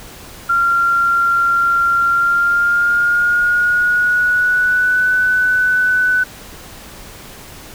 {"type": "tone with pitch glide", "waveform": "sine", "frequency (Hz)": [1382, 1498.4], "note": ["F6", "F#6"], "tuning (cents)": [-19, 21], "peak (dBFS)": -11, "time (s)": [0.49, 6.24], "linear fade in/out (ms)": 10, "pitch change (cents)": 140, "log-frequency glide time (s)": [2.11, 5.11], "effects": ["pink hiss -36 dBFS RMS until 7.74 s"]}